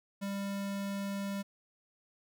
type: tone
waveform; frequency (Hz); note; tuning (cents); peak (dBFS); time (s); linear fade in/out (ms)
square; 198.5; G3; +22; -35; 0.21-1.43; 20
effects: none